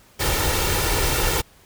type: noise with comb filter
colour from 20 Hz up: pink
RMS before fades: -21 dBFS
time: 0.19-1.42 s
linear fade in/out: 20 ms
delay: 2.2 ms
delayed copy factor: +0.55
effects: pink hiss -53 dBFS RMS until 1.65 s